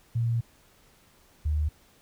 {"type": "tone pair in turn", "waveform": "sine", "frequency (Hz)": [116.54, 75.7], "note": ["A#2", "D#2"], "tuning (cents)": [0, -47], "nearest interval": "perfect fifth", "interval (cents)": 747, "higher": "first", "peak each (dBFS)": -23, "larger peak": "neither", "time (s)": [[0.15, 0.41], [1.45, 1.69]], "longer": "first", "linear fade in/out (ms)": 10, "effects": ["pink hiss -60 dBFS RMS until 2.01 s"]}